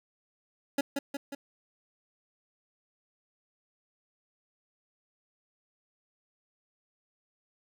25% pulse tone with echo, 280 Hz, C#4, 18 cents sharp, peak -21 dBFS, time 0.78-0.81 s, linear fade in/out 5 ms, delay 180 ms, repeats 3, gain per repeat -4 dB, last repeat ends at 1.35 s, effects none

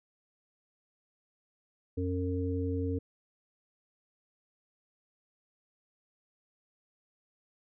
harmonic tone, 91.1 Hz, F#2, 26 cents flat, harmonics 1 / 3 / 5, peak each -32 / -34 / -36 dBFS, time 1.97-2.99 s, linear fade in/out 10 ms, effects none

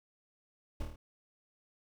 brown noise with echo, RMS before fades -35 dBFS, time 0.8-0.83 s, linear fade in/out 5 ms, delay 26 ms, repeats 5, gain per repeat -3 dB, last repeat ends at 0.96 s, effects none

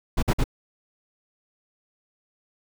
brown noise bursts, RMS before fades -19 dBFS, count 3, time 0.17-0.441 s, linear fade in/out 10 ms, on 57 ms, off 50 ms, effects none

